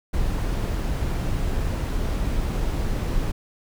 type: noise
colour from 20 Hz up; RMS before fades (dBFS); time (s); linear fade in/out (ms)
brown; -24; 0.13-3.32; 10
effects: none